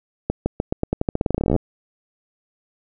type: accelerating click train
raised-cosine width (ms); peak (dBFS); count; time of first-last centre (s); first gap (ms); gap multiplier
2; -6; 24; 0.3-1.563; 160; 0.88
effects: none